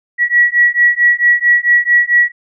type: beating tone pair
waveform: sine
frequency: 1926 / 1930.5 Hz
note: B6 / B6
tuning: -44 / -40 cents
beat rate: 4.5 Hz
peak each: -11 dBFS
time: 0.18-2.32 s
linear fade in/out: 50 ms
effects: none